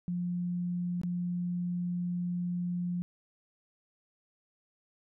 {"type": "tone with dropouts", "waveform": "sine", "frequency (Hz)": 176.5, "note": "F3", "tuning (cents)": 19, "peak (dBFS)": -30, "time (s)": [0.08, 3.02], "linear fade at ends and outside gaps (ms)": 0, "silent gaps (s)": [1.015, 1.034], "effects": []}